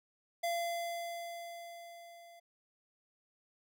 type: tone with level ramp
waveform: square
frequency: 684 Hz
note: F5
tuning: 36 cents flat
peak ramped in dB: -32 to -55 dBFS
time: 0.43-2.4 s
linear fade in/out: 10 ms
effects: none